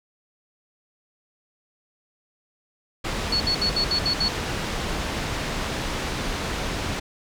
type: low-pass noise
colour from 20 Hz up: pink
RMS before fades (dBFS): -28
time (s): 3.04-7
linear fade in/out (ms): 10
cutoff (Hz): 5500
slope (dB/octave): 12
type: tone bursts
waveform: sine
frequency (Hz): 4400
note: C#8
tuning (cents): -14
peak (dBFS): -20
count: 7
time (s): 3.32-4.284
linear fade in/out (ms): 5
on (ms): 82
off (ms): 65
effects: none